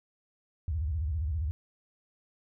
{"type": "tone with vibrato", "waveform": "sine", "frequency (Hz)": 76.8, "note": "D#2", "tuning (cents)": -22, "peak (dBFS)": -28, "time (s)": [0.68, 1.51], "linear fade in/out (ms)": 0, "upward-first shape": "square", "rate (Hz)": 15, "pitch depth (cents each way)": 200, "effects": []}